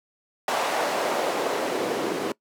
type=noise with band-pass filter sweep; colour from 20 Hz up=white; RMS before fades=-26 dBFS; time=0.48-2.32 s; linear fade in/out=2 ms; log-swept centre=730 to 340 Hz; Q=1.7; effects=noise-tail reverb RT60 0.1 s tail -22 dB re dry + high-pass 150 Hz 12 dB/octave